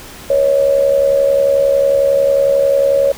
sine tone with amplitude modulation, 554.4 Hz, C#5, in tune, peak -6 dBFS, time 0.3-3.12 s, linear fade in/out 5 ms, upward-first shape sine, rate 71.1 Hz, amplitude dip 65%, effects pink hiss -34 dBFS RMS until 3.17 s

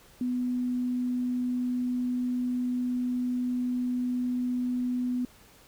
sine tone, 248.4 Hz, B3, 10 cents sharp, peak -26 dBFS, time 0.21-5.25 s, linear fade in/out 2 ms, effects pink hiss -56 dBFS RMS until 5.67 s

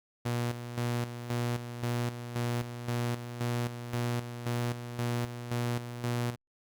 sawtooth tone with tremolo, 120.1 Hz, B2, 48 cents flat, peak -25 dBFS, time 0.25-6.36 s, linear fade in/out 10 ms, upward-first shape square, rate 1.9 Hz, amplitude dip 65%, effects Opus 48 kbps

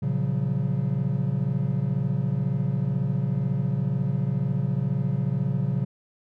triangle chord, Gb major seventh, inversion first, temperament equal with one note detuned, 116.54 / 138.59 / 174.61 / 188.88 Hz, Bb2 / Db3 / F3 / Gb3, 0 / 0 / 0 / +36 cents, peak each -27 / -23 / -29 / -29 dBFS, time 0.02-5.85 s, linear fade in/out 10 ms, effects none

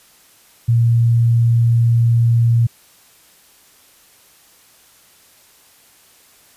sine tone, 117 Hz, A#2, 7 cents sharp, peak -10 dBFS, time 0.68-2.67 s, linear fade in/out 10 ms, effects white hiss -50 dBFS RMS until 6.56 s + resampled to 32000 Hz

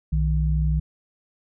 sine tone pair together, 61.6 / 155.37 Hz, B1 / D#3, -4 / -2 cents, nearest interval octave + major third, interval 1602 cents, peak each -20 / -23 dBFS, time 0.12-0.8 s, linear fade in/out 10 ms, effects none

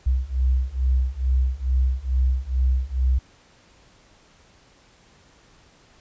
sine beating tone pair, 63 / 65.3 Hz, B1 / C2, +35 / -3 cents, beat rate 2.3 Hz, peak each -22 / -21 dBFS, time 0.06-3.19 s, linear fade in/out 10 ms, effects pink hiss -55 dBFS RMS until 6 s + resampled to 16000 Hz

